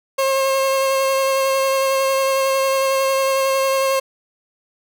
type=tone with vibrato; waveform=30% pulse; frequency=537 Hz; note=C5; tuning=45 cents sharp; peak=-13 dBFS; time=0.18-4 s; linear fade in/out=10 ms; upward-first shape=sine; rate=11 Hz; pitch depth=14 cents each way; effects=none